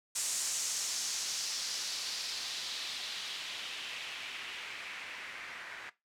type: noise with low-pass filter sweep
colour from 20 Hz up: blue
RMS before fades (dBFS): -39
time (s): 0.15-5.9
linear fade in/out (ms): 10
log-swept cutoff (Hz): 7700 to 1800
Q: 2
effects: noise-tail reverb RT60 0.2 s tail -17 dB re dry